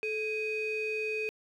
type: ring-modulated tone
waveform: triangle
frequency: 1036 Hz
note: C6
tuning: 17 cents flat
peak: -25 dBFS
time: 0.03-1.29 s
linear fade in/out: 0 ms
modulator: 1470 Hz
effects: tanh soft clip ceiling -21 dBFS